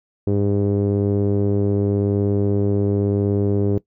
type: tone with low-pass filter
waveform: sawtooth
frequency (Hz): 100.9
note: G#2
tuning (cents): -49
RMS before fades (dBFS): -19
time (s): 0.27-3.78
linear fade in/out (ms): 0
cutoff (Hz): 400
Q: 3.1
effects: noise-tail reverb RT60 0.1 s tail -19 dB re dry